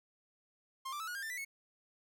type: tone with pitch steps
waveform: 45% pulse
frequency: 1061 / 1177.3 / 1306.2 / 1449.4 / 1608.2 / 1784.4 / 1979.9 / 2197 Hz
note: C6 / D6 / E6 / F#6 / G6 / A6 / B6 / C#7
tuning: +24 / +4 / -16 / -36 / +44 / +24 / +4 / -16 cents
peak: -39 dBFS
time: 0.85-1.45 s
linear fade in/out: 10 ms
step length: 75 ms
effects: none